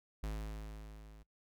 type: tone with level ramp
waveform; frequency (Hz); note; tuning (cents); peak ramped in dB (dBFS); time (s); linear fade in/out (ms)
square; 53.1; G#1; +39; -37 to -55; 0.23-1.23; 5
effects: noise-tail reverb RT60 0.1 s tail -21 dB re dry